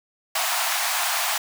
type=high-pass noise; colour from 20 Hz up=pink; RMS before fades=-24 dBFS; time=0.35-1.38 s; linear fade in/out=5 ms; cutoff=650 Hz; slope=96 dB/octave; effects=none